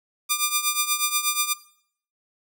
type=tone with tremolo; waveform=5% pulse; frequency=1200 Hz; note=D6; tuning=37 cents sharp; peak=-6 dBFS; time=0.29-1.54 s; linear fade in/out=20 ms; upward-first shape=triangle; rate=8.3 Hz; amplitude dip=85%; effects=noise-tail reverb RT60 0.6 s tail -18 dB re dry